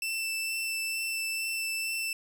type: tone with vibrato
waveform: sawtooth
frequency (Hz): 2663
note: E7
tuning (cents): +17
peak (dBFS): -27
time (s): 0.02-2.13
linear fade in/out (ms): 2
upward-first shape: triangle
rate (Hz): 2.2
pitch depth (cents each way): 10
effects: none